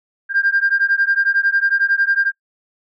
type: beating tone pair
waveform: sine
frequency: 1592 / 1603 Hz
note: G6 / G6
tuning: +26 / +38 cents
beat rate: 11 Hz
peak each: -16 / -16 dBFS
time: 0.29-2.32 s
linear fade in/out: 50 ms
effects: noise-tail reverb RT60 0.1 s tail -21 dB re dry + tanh soft clip ceiling -7 dBFS